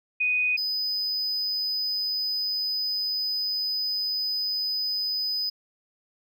sine / triangle tone pair in turn, 2489 / 5001 Hz, D#7 / D#8, 0 / +8 cents, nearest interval octave, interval 1208 cents, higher second, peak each -21 / -24 dBFS, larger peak first, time 0.2-0.57 / 0.57-5.5 s, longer second, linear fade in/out 10 ms, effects none

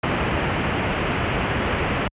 pink low-pass noise, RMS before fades -22 dBFS, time 0.03-2.08 s, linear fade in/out 5 ms, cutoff 3000 Hz, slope 48 dB/octave, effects high-pass 60 Hz 12 dB/octave + resampled to 8000 Hz

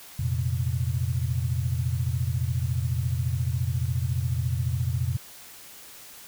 sine chord, F suspended fourth, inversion none, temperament equal, 87.31 / 116.54 / 130.81 Hz, F2 / Bb2 / C3, 0 / 0 / 0 cents, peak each -28 dBFS, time 0.19-5.17 s, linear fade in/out 5 ms, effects white hiss -46 dBFS RMS until 6.27 s

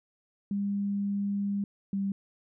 sine tone pair in turn, 200.9 / 196.99 Hz, G3 / G3, +43 / +9 cents, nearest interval unison, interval 34 cents, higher first, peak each -27 dBFS, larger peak neither, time 0.51-1.64 / 1.93-2.12 s, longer first, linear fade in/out 2 ms, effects none

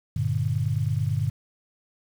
sine chord, G minor, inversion none, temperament just, 98 / 117.6 / 147 Hz, G2 / Bb2 / D3, 0 / +16 / +2 cents, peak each -27 / -26 / -27 dBFS, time 0.16-1.3 s, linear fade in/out 5 ms, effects 8-bit

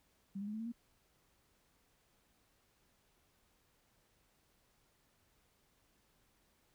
sine tone with pitch steps, 196 / 203.3 / 210.8 / 218.6 / 226.7 / 235.1 Hz, G3 / G#3 / G#3 / A3 / A#3 / A#3, 0 / -37 / +26 / -11 / -48 / +15 cents, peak -39 dBFS, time 0.35-0.722 s, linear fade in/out 10 ms, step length 62 ms, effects pink hiss -74 dBFS RMS until 6.74 s

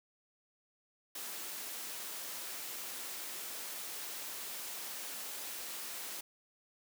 white high-pass noise, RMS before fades -43 dBFS, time 1.15-6.21 s, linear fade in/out 5 ms, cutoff 250 Hz, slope 12 dB/octave, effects none

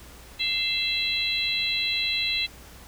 sine tone cluster, 2078 / 2664 / 3309 / 4002 Hz, C7 / E7 / G#7 / B7, -12 / +18 / -7 / +22 cents, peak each -33 / -29 / -31 / -26 dBFS, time 0.39-2.47 s, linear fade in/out 20 ms, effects added 60 Hz sine -48 dBFS peak until 2.87 s + pink hiss -48 dBFS RMS until 2.87 s

